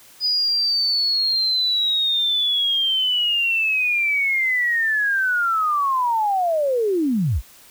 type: linear sweep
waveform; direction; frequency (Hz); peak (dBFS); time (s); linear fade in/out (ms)
sine; down; 4978 to 41.2; -17; 0.2-7.42; 50
effects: white hiss -48 dBFS RMS until 7.7 s